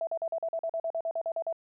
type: tone bursts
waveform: sine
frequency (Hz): 659.3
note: E5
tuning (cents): 0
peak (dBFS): -28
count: 15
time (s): 0.01-1.527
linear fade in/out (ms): 2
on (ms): 61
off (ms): 43
effects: none